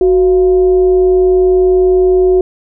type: tone with frequency modulation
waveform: sine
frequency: 370 Hz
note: F#4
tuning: in tune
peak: -6 dBFS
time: 0.01-2.41 s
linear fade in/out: 2 ms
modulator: 320 Hz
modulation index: 0.29
effects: none